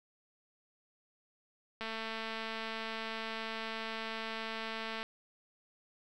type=click train; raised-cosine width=0.3 ms; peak=-24 dBFS; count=719; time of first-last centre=1.81-5.03 s; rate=223 Hz; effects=11-bit